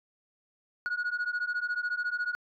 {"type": "beating tone pair", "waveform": "sine", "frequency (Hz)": [1446, 1460], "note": ["F#6", "F#6"], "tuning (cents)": [-40, -24], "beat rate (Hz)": 14, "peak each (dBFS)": [-30, -30], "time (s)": [0.86, 2.35], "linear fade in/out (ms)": 0, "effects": ["tanh soft clip ceiling -26 dBFS"]}